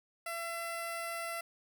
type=tone with notch filter; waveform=10% pulse; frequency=674 Hz; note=E5; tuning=38 cents sharp; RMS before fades=-39 dBFS; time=0.26-1.41 s; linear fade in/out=5 ms; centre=3600 Hz; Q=1.3; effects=none